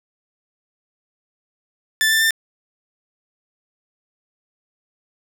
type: tone with pitch steps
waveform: sawtooth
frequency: 1760 / 1775.3 / 1790.8 Hz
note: A6 / A6 / A6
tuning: 0 / +15 / +30 cents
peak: -11 dBFS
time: 2.01-2.307 s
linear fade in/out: 0 ms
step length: 99 ms
effects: none